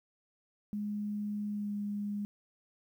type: tone with pitch glide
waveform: sine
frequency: 207.7 to 205.2 Hz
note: G#3 to G#3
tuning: 0 to -21 cents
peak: -33 dBFS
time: 0.73-2.25 s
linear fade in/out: 0 ms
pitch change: -21 cents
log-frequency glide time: 1.49-1.73 s
effects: 11-bit